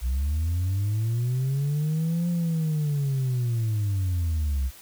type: linear two-way sweep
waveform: sine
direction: up then down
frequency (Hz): 59.6 to 174.61 to 62.8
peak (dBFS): -20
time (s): 0.01-4.71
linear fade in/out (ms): 50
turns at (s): 2.29
effects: tanh soft clip ceiling -21 dBFS + white hiss -48 dBFS RMS until 4.81 s